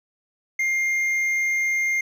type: tone with hard clipping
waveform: triangle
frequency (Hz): 2114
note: C7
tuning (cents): +17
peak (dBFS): -21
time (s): 0.59-2.01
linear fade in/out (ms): 5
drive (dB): 7
effects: none